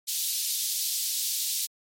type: high-pass noise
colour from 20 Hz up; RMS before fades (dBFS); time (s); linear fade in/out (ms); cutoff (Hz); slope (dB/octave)
pink; -29; 0.07-1.67; 20; 3800; 24
effects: MP3 64 kbps